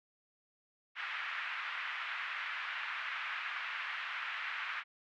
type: band-pass noise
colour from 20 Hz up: pink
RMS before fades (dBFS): -40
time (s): 0.95-4.84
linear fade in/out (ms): 50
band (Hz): 1300 to 2600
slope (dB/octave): 24
effects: none